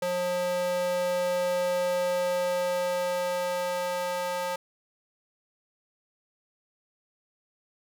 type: tone with high-pass filter sweep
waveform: square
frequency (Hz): 178.8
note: F3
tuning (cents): +41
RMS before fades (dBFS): -28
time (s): 0.02-4.56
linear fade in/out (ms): 5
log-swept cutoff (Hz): 440 to 680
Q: 3
effects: none